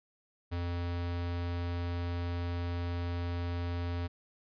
square tone, 86.9 Hz, F2, 8 cents flat, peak -33 dBFS, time 0.51-4.08 s, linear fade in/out 20 ms, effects resampled to 11025 Hz

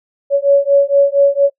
sine beating tone pair, 559 / 563.3 Hz, C#5 / C#5, +14 / +28 cents, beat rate 4.3 Hz, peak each -11 dBFS, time 0.3-1.5 s, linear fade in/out 50 ms, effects noise-tail reverb RT60 0.1 s tail -22 dB re dry

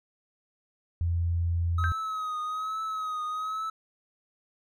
sine tone, 85.2 Hz, F2, 42 cents flat, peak -24 dBFS, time 1.01-1.92 s, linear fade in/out 0 ms
triangle tone with vibrato, 1271 Hz, D#6, 36 cents sharp, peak -28 dBFS, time 1.78-3.7 s, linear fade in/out 5 ms, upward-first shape triangle, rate 1.2 Hz, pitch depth 54 cents each way
sine tone with exponential decay, 1568 Hz, G6, in tune, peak -25 dBFS, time 1.84-2.02 s, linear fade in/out 0 ms, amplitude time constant 37 ms
effects none

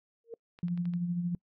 sine tone with exponential growth, 461.4 Hz, A#4, 18 cents flat, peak -34 dBFS, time 0.24-0.34 s, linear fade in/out 2 ms, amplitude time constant 20 ms
clicks, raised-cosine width 0.3 ms, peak -36 dBFS, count 5, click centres 0.589 / 0.683 / 0.776 / 0.855 / 0.937 s
sine tone with tremolo, 174.61 Hz, F3, in tune, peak -27 dBFS, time 0.63-1.35 s, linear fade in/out 2 ms, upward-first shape sine, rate 13 Hz, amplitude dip 45%
effects noise-tail reverb RT60 0.1 s tail -26 dB re dry

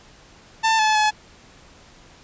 sawtooth tone with pitch steps, 891 / 863 / 853 Hz, A5 / A5 / G#5, +22 / -34 / +46 cents, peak -12 dBFS, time 0.63-1.11 s, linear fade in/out 20 ms, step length 160 ms, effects pink hiss -49 dBFS RMS until 2.23 s + resampled to 16000 Hz

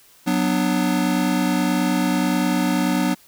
square chord, B minor, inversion second, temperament just, 185.21 / 246.9 / 296.3 Hz, F#3 / B3 / D4, +2 / 0 / +15 cents, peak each -23 dBFS, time 0.26-3.15 s, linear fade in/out 20 ms, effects white hiss -52 dBFS RMS until 3.27 s

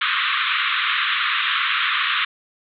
pink band-pass noise, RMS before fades -21 dBFS, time 0.01-2.25 s, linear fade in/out 5 ms, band 1100 to 3800 Hz, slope 96 dB/octave, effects none

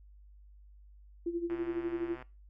sine tone with tremolo, 342 Hz, F4, 36 cents flat, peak -29 dBFS, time 1.26-2.16 s, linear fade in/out 5 ms, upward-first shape sine, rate 12 Hz, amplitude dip 75%
click train, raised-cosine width 0.5 ms, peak -33 dBFS, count 93, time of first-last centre 1.5-2.224 s, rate 127 Hz
effects noise-tail reverb RT60 0.3 s tail -20 dB re dry + added 50 Hz sine -53 dBFS peak until 2.49 s

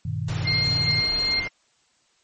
sine chord, G augmented, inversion none, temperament equal with one note detuned, 98 / 120.51 / 155.56 Hz, G2 / B2 / D#3, 0 / -42 / 0 cents, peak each -29 dBFS, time 0.05-1.01 s, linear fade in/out 5 ms
pink noise, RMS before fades -34 dBFS, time 0.28-1.48 s, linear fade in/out 5 ms
sine tone with tremolo, 2100 Hz, C7, 6 cents sharp, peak -24 dBFS, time 0.44-1.49 s, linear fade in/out 20 ms, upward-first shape triangle, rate 2.4 Hz, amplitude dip 85%
sine tone, 4200 Hz, C8, 6 cents sharp, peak -21 dBFS, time 0.47-1.4 s, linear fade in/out 5 ms
effects white hiss -64 dBFS RMS until 2.23 s + MP3 32 kbps

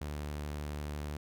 sawtooth tone, 74 Hz, D2, 14 cents sharp, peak -33 dBFS, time 0.01-1.17 s, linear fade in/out 5 ms, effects none

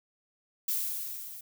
violet noise with level ramp, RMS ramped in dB -29 to -45 dBFS, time 0.68-1.41 s, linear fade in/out 5 ms, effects none

